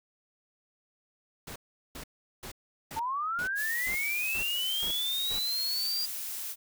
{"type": "noise bursts", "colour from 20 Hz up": "pink", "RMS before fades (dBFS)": -42, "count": 9, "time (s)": [1.47, 5.391], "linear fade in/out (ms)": 5, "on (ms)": 89, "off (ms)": 390}
{"type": "linear sweep", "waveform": "sine", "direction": "up", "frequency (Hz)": [873, 4822], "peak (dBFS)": -29, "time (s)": [2.96, 6.06], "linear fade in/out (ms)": 10}
{"type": "noise", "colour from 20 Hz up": "blue", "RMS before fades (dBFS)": -37, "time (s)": [3.55, 6.56], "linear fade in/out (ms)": 50}
{"effects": []}